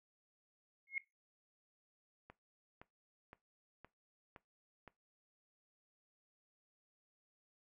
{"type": "tone with exponential growth", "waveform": "sine", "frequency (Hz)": 2158, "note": "C#7", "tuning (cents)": -47, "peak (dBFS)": -32, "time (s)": [0.87, 0.98], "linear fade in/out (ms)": 2, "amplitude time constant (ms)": 22}
{"type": "click train", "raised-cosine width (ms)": 0.5, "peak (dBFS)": -38, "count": 6, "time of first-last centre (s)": [2.3, 4.877], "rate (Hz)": 1.94}
{"effects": ["noise-tail reverb RT60 0.2 s tail -19 dB re dry"]}